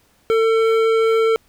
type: tone with hard clipping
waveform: sine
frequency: 448.8 Hz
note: A4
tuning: 34 cents sharp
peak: -15 dBFS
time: 0.3-1.36 s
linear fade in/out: 0 ms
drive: 12 dB
effects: pink hiss -58 dBFS RMS until 1.48 s